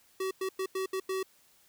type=tone bursts at uneven times; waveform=square; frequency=379.7 Hz; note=F#4; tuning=45 cents sharp; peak=-31 dBFS; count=6; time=0.2-0.31 / 0.41-0.49 / 0.59-0.66 / 0.75-0.86 / 0.93-1 / 1.09-1.23 s; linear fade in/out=5 ms; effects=white hiss -64 dBFS RMS until 1.68 s